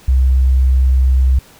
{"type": "tone", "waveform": "sine", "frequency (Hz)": 64.9, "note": "C2", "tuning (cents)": -13, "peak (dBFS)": -8, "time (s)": [0.08, 1.39], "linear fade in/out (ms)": 5, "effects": ["pink hiss -44 dBFS RMS until 1.59 s"]}